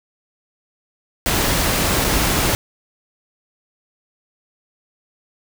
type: noise with dropouts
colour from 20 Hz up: pink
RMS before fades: -18 dBFS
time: 1.26-2.55 s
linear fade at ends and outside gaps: 0 ms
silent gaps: 2.043-2.047 s
effects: none